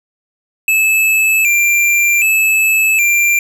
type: tone with vibrato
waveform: square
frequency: 2489 Hz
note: D#7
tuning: in tune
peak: -10 dBFS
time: 0.68-3.39 s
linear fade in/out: 2 ms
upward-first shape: square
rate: 0.65 Hz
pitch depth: 82 cents each way
effects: none